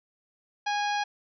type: harmonic tone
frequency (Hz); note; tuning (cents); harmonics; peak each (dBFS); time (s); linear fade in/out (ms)
824; G#5; -14; 1 / 2 / 3 / 4 / 5 / 6 / 7; -27 / -33 / -37 / -39 / -41 / -43 / -44; 0.66-1.04; 10
effects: none